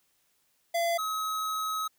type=tone pair in turn; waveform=square; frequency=680 / 1277.4 Hz; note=F5 / D#6; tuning=-46 / +45 cents; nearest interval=major seventh; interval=1091 cents; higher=second; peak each=-26 / -30 dBFS; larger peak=first; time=0.74-0.98 / 0.98-1.88 s; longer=second; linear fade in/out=10 ms; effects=white hiss -71 dBFS RMS until 1.98 s